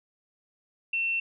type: tone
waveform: sine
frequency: 2700 Hz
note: E7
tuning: 41 cents sharp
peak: -25 dBFS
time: 0.93-1.2 s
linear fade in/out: 5 ms
effects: none